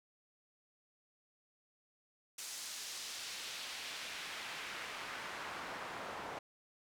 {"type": "noise with band-pass filter sweep", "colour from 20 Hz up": "pink", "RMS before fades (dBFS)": -45, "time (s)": [2.38, 6.39], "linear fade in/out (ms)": 5, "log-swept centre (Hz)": [6900, 870], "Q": 0.91, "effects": []}